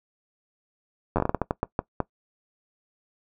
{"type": "slowing click train", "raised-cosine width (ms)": 1, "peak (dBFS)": -9, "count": 13, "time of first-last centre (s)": [1.16, 2.003], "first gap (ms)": 10, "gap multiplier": 1.32, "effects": ["noise-tail reverb RT60 0.1 s tail -20 dB re dry"]}